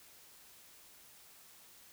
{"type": "silence", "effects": ["white hiss -59 dBFS RMS until 1.92 s"]}